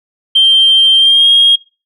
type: tone with pitch glide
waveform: sine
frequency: 3153 to 3257 Hz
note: G7 to G#7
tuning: +9 to -34 cents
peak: -3 dBFS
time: 0.35-1.56 s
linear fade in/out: 10 ms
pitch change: +57 cents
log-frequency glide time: 0.97-1.28 s
effects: noise-tail reverb RT60 0.3 s tail -23 dB re dry + tanh soft clip ceiling 0 dBFS